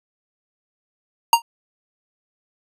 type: tone with exponential decay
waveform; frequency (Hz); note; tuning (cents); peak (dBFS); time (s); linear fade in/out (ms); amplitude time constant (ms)
square; 932.3; A#5; 0; -6; 1.33-1.42; 2; 19
effects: resampled to 32000 Hz